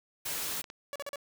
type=noise; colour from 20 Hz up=white; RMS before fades=-35 dBFS; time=0.25-0.62 s; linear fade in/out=10 ms
type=clicks; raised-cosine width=0.2 ms; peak=-26 dBFS; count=3; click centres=0.523 / 0.642 / 0.701 s
type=tone bursts; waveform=sawtooth; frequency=568 Hz; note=C#5; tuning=42 cents sharp; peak=-32 dBFS; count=4; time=0.93-1.158 s; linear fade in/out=0 ms; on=27 ms; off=40 ms
effects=none